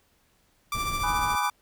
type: tone with tremolo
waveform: sawtooth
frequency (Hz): 1174.7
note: D6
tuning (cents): 0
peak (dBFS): -22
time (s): 0.72-1.5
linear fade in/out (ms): 2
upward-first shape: triangle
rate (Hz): 14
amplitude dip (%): 50
type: noise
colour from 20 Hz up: brown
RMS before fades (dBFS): -35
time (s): 0.74-1.36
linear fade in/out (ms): 10
type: chord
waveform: sine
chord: G# minor seventh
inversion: none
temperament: equal with one note detuned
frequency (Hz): 830.6 / 987.8 / 1244.5 / 1502.4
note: G#5 / B5 / D#6 / F#6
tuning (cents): 0 / 0 / 0 / +26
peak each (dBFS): -30 / -28 / -34 / -34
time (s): 1.03-1.5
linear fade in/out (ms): 10
effects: pink hiss -66 dBFS RMS until 1.61 s